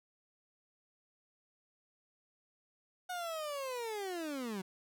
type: linear sweep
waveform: 30% pulse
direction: down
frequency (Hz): 735 to 180.5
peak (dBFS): -35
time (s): 3.09-4.62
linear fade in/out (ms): 10
effects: none